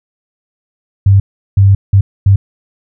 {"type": "tone bursts at uneven times", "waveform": "sine", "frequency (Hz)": 98.4, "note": "G2", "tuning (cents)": 7, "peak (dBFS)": -3, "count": 4, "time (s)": [[1.06, 1.2], [1.57, 1.75], [1.93, 2.01], [2.26, 2.36]], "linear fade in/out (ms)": 5, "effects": []}